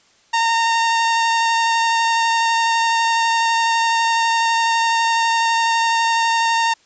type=tone with vibrato; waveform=sawtooth; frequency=917 Hz; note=A#5; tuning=29 cents flat; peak=-11 dBFS; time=0.33-6.74 s; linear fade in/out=10 ms; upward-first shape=sine; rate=12 Hz; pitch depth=11 cents each way; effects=white hiss -55 dBFS RMS until 6.85 s + resampled to 16000 Hz